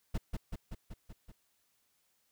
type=noise with echo; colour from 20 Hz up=brown; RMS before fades=-31 dBFS; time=0.14-0.18 s; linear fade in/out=10 ms; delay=190 ms; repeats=6; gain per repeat=-3 dB; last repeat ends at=1.32 s; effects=white hiss -75 dBFS RMS until 2.31 s